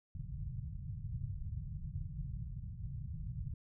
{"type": "low-pass noise", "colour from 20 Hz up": "white", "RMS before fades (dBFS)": -42, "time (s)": [0.15, 3.54], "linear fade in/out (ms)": 2, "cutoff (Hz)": 150, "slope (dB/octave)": 48, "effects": []}